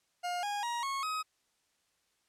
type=tone with pitch steps; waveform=40% pulse; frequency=710 / 820.3 / 947.7 / 1095 / 1265.1 Hz; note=F5 / G#5 / A#5 / C#6 / D#6; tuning=+28 / -22 / +28 / -22 / +28 cents; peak=-32 dBFS; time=0.23-1.23 s; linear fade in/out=20 ms; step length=200 ms; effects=white hiss -75 dBFS RMS until 2.28 s + low-pass 9000 Hz 12 dB/octave